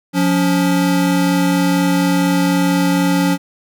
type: tone pair together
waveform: square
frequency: 177.4 / 281.6 Hz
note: F3 / C#4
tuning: +27 / +27 cents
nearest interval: minor sixth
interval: 800 cents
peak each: -16 dBFS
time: 0.13-3.38 s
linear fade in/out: 50 ms
effects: none